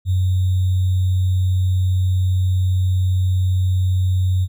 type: tone with sample-and-hold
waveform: sine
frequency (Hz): 92.5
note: F#2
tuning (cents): 0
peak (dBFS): -14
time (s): 0.05-4.48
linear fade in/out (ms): 50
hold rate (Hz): 3675
effects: none